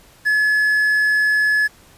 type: tone with quantisation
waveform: triangle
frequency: 1708 Hz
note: G#6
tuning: 48 cents sharp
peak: -12 dBFS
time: 0.25-1.68 s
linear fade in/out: 20 ms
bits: 7
effects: pink hiss -49 dBFS RMS until 1.97 s + resampled to 32000 Hz